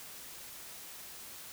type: silence
effects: white hiss -48 dBFS RMS until 1.52 s